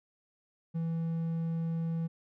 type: tone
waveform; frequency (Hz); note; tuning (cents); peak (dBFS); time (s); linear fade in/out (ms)
triangle; 164.81; E3; 0; -28; 0.74-2.08; 20
effects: none